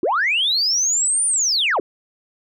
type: linear two-way sweep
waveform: sine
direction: up then down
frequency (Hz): 293.7 to 9390 to 293.7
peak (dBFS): -15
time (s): 0.03-1.8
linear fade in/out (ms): 2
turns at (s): 1.26
effects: tanh soft clip ceiling -11 dBFS